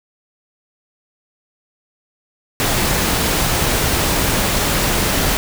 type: noise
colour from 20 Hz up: pink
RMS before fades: -17 dBFS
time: 2.6-5.37 s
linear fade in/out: 0 ms
effects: none